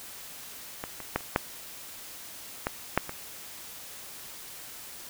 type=clicks; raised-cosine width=0.5 ms; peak=-18 / -24 / -10 / -29 / -7 / -12 / -6 / -20 dBFS; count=8; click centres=0.839 / 1.003 / 1.16 / 1.207 / 1.361 / 2.669 / 2.976 / 3.094 s; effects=white hiss -44 dBFS RMS until 5.09 s